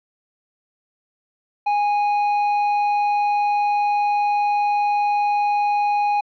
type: tone with tanh clipping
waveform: sine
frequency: 825 Hz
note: G#5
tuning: 12 cents flat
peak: -18 dBFS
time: 1.66-6.21 s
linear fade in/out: 10 ms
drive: 8 dB
effects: low-pass 4000 Hz 12 dB/octave